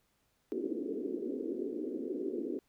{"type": "band-pass noise", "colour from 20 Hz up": "pink", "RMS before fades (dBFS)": -37, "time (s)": [0.52, 2.59], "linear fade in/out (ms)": 0, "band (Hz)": [260, 430], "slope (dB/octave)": 48, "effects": ["pink hiss -75 dBFS RMS until 2.68 s"]}